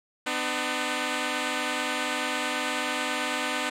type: tone pair together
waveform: 5% pulse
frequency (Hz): 252.6 / 301.3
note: B3 / D4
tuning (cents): +39 / +44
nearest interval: minor third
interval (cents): 305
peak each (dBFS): -18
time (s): 0.26-3.7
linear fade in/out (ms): 10
effects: low-pass 9000 Hz 12 dB/octave